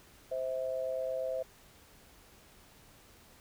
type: tone pair together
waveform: sine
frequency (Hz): 521.4 / 650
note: C5 / E5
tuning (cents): -6 / -24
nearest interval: major third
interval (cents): 382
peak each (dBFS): -34 / -36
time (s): 0.31-1.43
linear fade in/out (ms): 10
effects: pink hiss -59 dBFS RMS until 3.4 s